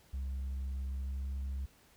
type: tone with pitch glide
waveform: sine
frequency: 66.7 to 67.48 Hz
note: C2 to C#2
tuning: +34 to -46 cents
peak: -32 dBFS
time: 0.13-1.66 s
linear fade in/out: 10 ms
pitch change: +20 cents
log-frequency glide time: 0.97-1.26 s
effects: tanh soft clip ceiling -34 dBFS + pink hiss -64 dBFS RMS until 1.96 s